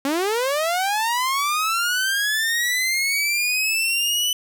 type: linear sweep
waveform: sawtooth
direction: up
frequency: 265.6 to 3000 Hz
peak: -16 dBFS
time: 0.05-4.33 s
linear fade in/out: 2 ms
effects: none